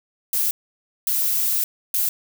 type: noise bursts at uneven times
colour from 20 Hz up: violet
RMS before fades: -21 dBFS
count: 3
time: 0.33-0.51 / 1.07-1.64 / 1.94-2.09 s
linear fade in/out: 2 ms
effects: none